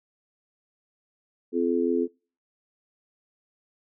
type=harmonic tone; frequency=85.8 Hz; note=F2; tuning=30 cents flat; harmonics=3 / 4 / 5; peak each=-26 / -26 / -26 dBFS; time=1.52-2.08 s; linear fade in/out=50 ms; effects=noise-tail reverb RT60 0.4 s tail -25 dB re dry